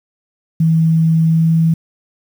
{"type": "tone with pitch glide", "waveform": "sine", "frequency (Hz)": [162.1, 163.13], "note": ["E3", "E3"], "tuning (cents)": [-29, -18], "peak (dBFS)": -9, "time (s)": [0.6, 1.74], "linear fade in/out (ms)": 5, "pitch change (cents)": 11, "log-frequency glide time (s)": [1.28, 1.49], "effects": ["7-bit"]}